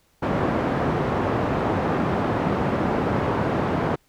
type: band-pass noise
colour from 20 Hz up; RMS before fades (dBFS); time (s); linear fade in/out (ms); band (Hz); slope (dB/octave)
pink; -23; 0.22-3.96; 10; 120 to 1100; 12
effects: pink hiss -63 dBFS RMS until 4.08 s